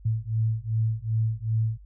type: beating tone pair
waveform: sine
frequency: 110 / 112.6 Hz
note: A2 / A2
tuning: 0 / +40 cents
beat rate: 2.6 Hz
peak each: -26 dBFS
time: 0.05-1.78 s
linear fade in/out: 10 ms
effects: added 50 Hz sine -45 dBFS peak until 1.85 s